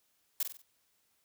blue noise with echo, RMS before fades -31 dBFS, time 0.4-0.43 s, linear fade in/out 2 ms, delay 47 ms, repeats 4, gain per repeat -7 dB, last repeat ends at 0.618 s, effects white hiss -74 dBFS RMS until 1.24 s

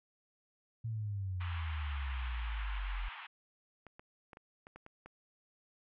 sine exponential sweep, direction down, 115.5 to 42.32 Hz, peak -35 dBFS, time 0.84-3.09 s, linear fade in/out 10 ms
pink band-pass noise, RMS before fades -48 dBFS, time 1.4-3.27 s, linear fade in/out 10 ms, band 860 to 3200 Hz, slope 48 dB/octave
clicks, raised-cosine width 0.5 ms, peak -36 dBFS, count 8, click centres 3.867 / 3.995 / 4.332 / 4.371 / 4.669 / 4.76 / 4.864 / 5.06 s
effects none

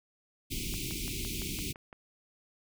pink band-stop noise, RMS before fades -36 dBFS, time 0.5-1.73 s, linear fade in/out 20 ms, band 410 to 2200 Hz, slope 96 dB/octave
click train, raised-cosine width 0.5 ms, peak -32 dBFS, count 8, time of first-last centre 0.74-1.928 s, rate 5.89 Hz
effects none

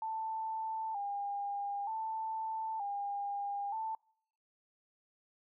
sine tone with vibrato, 845 Hz, G#5, 30 cents sharp, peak -35 dBFS, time 0.02-3.95 s, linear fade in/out 2 ms, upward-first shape square, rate 0.54 Hz, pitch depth 81 cents each way, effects noise-tail reverb RT60 0.7 s tail -26 dB re dry

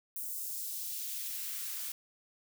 blue noise with high-pass filter sweep, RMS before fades -39 dBFS, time 0.16-1.92 s, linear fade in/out 2 ms, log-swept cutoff 9800 to 870 Hz, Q 0.92, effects none

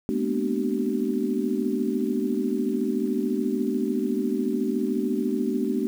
sine tone cluster, 211.8 / 238.5 / 252.4 / 297.5 / 381.1 Hz, G#3 / A#3 / B3 / D4 / G4, +34 / +40 / +38 / +22 / -49 cents, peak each -29 dBFS, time 0.09-5.87 s, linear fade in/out 0 ms, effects 8-bit

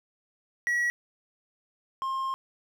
triangle tone pair in turn, 1923 / 1063.8 Hz, B6 / C6, -47 / +28 cents, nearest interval minor seventh, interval 1025 cents, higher first, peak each -22 / -26 dBFS, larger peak first, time 0.67-0.9 / 2.02-2.34 s, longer second, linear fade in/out 0 ms, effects none

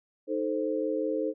sine chord, A diminished, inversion second, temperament equal with one note detuned, 311.1 / 438 / 523.3 Hz, Eb4 / A4 / C5, 0 / -8 / 0 cents, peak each -31 dBFS, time 0.27-1.34 s, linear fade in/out 50 ms, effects none

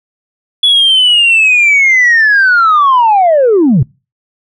sine linear sweep, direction down, 3417 to 111 Hz, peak -3 dBFS, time 0.63-3.83 s, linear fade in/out 5 ms, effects noise-tail reverb RT60 0.3 s tail -25 dB re dry + tanh soft clip ceiling -2 dBFS

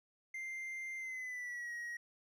triangle tone with pitch glide, 2093 to 1897.2 Hz, C7 to A#6, 0 to +30 cents, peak -39 dBFS, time 0.34-1.97 s, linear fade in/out 5 ms, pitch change -170 cents, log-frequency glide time 0.97-1.72 s, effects none

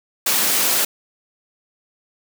white high-pass noise, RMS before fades -18 dBFS, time 0.26-0.85 s, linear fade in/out 5 ms, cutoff 170 Hz, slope 24 dB/octave, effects none

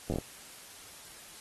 slowing click train, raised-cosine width 2 ms, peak -19 dBFS, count 6, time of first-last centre 0.1-0.185 s, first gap 10 ms, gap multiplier 1.27, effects white hiss -50 dBFS RMS until 1.4 s + AAC 32 kbps

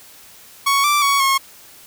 sawtooth tone with pitch steps, 1112 / 1171 / 1119 / 1085 Hz, C#6 / D6 / C#6 / C#6, +5 / -5 / +16 / -37 cents, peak -10 dBFS, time 0.66-1.38 s, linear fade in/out 10 ms, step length 180 ms, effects white hiss -44 dBFS RMS until 1.86 s

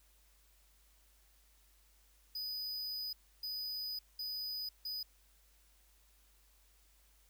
square tone bursts at uneven times, 4978 Hz, D#8, in tune, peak -39 dBFS, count 4, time 2.35-3.13 / 3.43-3.99 / 4.19-4.69 / 4.85-5.03 s, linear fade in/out 5 ms, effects added 50 Hz sine -67 dBFS peak until 7.29 s + white hiss -70 dBFS RMS until 7.29 s

